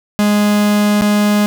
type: tone with dropouts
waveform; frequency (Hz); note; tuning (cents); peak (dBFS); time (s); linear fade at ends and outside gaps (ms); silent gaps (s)
45% pulse; 207.7; G#3; 0; -10; 0.19-1.46; 0; 1.011-1.02
effects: none